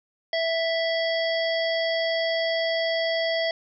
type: harmonic tone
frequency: 659.3 Hz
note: E5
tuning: in tune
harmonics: 1 / 3 / 5 / 7 / 8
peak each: -24 / -29 / -32 / -34 / -38 dBFS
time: 0.33-3.51 s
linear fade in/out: 2 ms
effects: none